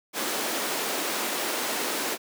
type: high-pass noise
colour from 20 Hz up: pink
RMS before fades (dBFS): -29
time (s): 0.13-2.18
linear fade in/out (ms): 50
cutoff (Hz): 270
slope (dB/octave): 24
effects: none